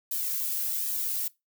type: noise with flanger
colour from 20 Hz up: violet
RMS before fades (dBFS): -30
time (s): 0.11-1.28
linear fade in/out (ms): 5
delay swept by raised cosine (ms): 1.4 to 2.5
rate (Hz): 1.3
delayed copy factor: -0.85
effects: noise-tail reverb RT60 0.2 s tail -21 dB re dry